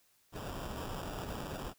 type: noise with sample-and-hold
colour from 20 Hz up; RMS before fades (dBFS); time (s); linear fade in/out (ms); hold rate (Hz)
pink; -41; 0.32-1.74; 50; 2100
effects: white hiss -70 dBFS RMS until 1.78 s